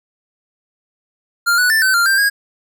square tone with pitch steps, 1398 / 1478 / 1772 / 1530 / 1392 / 1577 / 1638 Hz, F6 / F#6 / A6 / G6 / F6 / G6 / G#6, +1 / -2 / +12 / -42 / -6 / +10 / -24 cents, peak -12 dBFS, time 1.46-2.3 s, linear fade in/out 20 ms, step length 120 ms, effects none

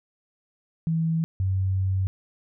sine tone pair in turn, 162.9 / 95.01 Hz, E3 / F#2, -20 / +46 cents, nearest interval major sixth, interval 934 cents, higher first, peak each -21 dBFS, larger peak neither, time 0.87-1.24 / 1.4-2.07 s, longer second, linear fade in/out 0 ms, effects none

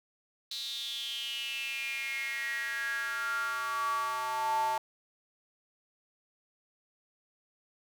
square tone with high-pass filter sweep, 126.7 Hz, B2, 45 cents sharp, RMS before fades -34 dBFS, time 0.51-4.78 s, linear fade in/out 2 ms, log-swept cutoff 4000 to 820 Hz, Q 8.7, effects none

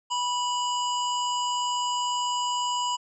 harmonic tone with a mistuned harmonic, 982 Hz, B5, 10 cents flat, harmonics 1 / 3 / 5 / 7 / 8, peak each -26 / -31 / -40 / -40 / -38 dBFS, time 0.1-2.97 s, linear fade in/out 20 ms, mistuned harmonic 8, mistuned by -61 cents, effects none

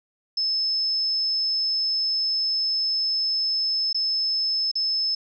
sine tone with dropouts, 5230 Hz, E8, 15 cents flat, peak -21 dBFS, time 0.37-5.15 s, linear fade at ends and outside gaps 5 ms, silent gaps 3.929-3.945 / 4.715-4.754 s, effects none

